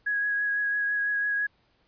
sine tone with vibrato, 1661.2 Hz, G#6, in tune, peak -24 dBFS, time 0.06-1.47 s, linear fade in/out 10 ms, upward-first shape triangle, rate 6 Hz, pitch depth 19 cents each way, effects pink hiss -67 dBFS RMS until 1.87 s + resampled to 11025 Hz

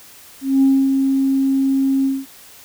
sine tone with ADSR envelope, 270 Hz, C#4, 45 cents flat, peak -8 dBFS, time 0.41-2.26 s, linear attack 210 ms, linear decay 260 ms, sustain -5 dB, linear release 210 ms, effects tanh soft clip ceiling -6 dBFS + white hiss -43 dBFS RMS until 2.64 s

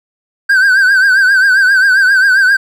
triangle tone with vibrato, 1554 Hz, G6, 16 cents flat, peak -4 dBFS, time 0.49-2.57 s, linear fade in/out 10 ms, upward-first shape triangle, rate 7.5 Hz, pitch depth 97 cents each way, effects none

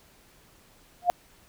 sine tone with exponential growth, 709 Hz, F5, 26 cents sharp, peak -13 dBFS, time 1.02-1.1 s, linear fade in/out 0 ms, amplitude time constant 17 ms, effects pink hiss -58 dBFS RMS until 1.48 s

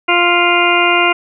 harmonic tone, 349.2 Hz, F4, in tune, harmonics 1 / 2 / 3 / 4 / 6 / 7 / 8, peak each -17 / -17 / -17 / -17 / -17 / -17 / -17 dBFS, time 0.08-1.13 s, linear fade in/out 10 ms, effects none

